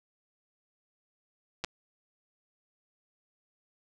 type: clicks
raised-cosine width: 0.2 ms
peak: -15 / -17 dBFS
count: 2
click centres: 1.64 / 1.646 s
effects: none